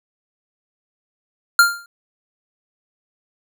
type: tone with exponential decay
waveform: square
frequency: 1396.9 Hz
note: F6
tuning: in tune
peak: -6 dBFS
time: 1.59-1.86 s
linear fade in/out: 2 ms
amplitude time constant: 58 ms
effects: none